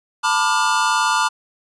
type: chord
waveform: square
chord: B half-diminished seventh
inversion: third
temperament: just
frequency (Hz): 889 / 987.8 / 1185.3 / 1422.4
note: A5 / B5 / D6 / F6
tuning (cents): +18 / 0 / +16 / +31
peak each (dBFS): -22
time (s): 0.23-1.29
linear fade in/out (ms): 20
effects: resampled to 22050 Hz